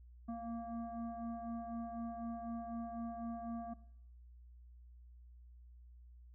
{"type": "tone with frequency modulation", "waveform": "sine", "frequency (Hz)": 230, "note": "A#3", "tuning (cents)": -23, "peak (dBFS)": -40, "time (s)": [0.28, 3.74], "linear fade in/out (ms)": 10, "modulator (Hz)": 464, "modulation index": 1.2, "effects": ["noise-tail reverb RT60 0.7 s tail -18 dB re dry", "added 60 Hz sine -55 dBFS peak until 6.34 s"]}